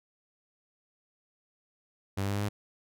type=tone with pitch steps; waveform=sawtooth; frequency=98 / 99.31 / 100.64 / 101.98 / 103.35 Hz; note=G2 / G2 / G2 / G#2 / G#2; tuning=0 / +23 / +46 / -31 / -8 cents; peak=-25 dBFS; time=2.17-2.49 s; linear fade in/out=10 ms; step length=64 ms; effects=none